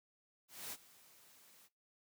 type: noise with ADSR envelope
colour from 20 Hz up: white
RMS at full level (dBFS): -44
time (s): 0.48-1.69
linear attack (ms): 240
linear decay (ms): 45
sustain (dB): -20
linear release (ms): 37
effects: noise-tail reverb RT60 0.2 s tail -18 dB re dry + high-pass 100 Hz 12 dB/octave